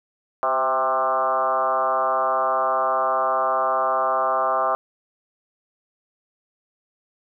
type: tone with frequency modulation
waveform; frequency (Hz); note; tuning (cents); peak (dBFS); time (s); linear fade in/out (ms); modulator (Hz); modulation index
sine; 925; A#5; -14; -18; 0.43-4.75; 0; 135; 2.8
effects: none